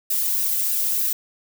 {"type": "noise with flanger", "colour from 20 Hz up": "violet", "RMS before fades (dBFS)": -22, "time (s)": [0.1, 1.13], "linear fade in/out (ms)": 5, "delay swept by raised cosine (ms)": [0.9, 1.82], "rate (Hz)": 3.2, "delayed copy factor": -0.5, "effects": []}